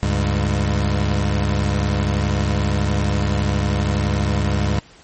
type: tone pair together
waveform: 25% pulse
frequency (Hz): 71.1 / 100.55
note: C#2 / G2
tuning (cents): +45 / +44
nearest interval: tritone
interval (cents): 599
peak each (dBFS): -16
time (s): 0.03-4.79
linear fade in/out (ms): 0
effects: pink hiss -47 dBFS RMS until 5.03 s + MP3 32 kbps